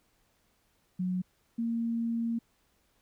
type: tone pair in turn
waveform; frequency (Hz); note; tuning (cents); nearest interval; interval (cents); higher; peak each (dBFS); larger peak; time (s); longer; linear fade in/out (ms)
sine; 182.8 / 231.1; F#3 / A#3; -21 / -15; major third; 406; second; -28; neither; 0.99-1.22 / 1.58-2.39; second; 10
effects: pink hiss -71 dBFS RMS until 3.01 s